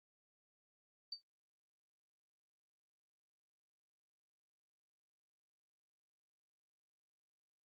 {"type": "tone with exponential decay", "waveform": "sine", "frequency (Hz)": 4600, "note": "D8", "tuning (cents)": -37, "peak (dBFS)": -38, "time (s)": [1.12, 1.22], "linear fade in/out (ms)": 5, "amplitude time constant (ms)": 20, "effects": ["Opus 24 kbps"]}